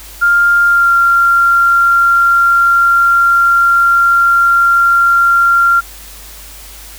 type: tone with pitch glide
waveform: sine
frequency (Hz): 1400 to 1383.1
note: F6 to F6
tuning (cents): +4 to -17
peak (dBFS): -6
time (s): 0.21-5.81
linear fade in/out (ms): 20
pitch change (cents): -21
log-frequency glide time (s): 0.67-0.91
effects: added 50 Hz sine -35 dBFS peak until 6.98 s + white hiss -34 dBFS RMS until 6.98 s